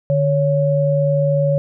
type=tone pair together; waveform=sine; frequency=148.4 / 558.3 Hz; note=D3 / C#5; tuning=+18 / +12 cents; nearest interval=octave + major seventh; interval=2294 cents; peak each=-16 dBFS; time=0.1-1.58 s; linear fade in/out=0 ms; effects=none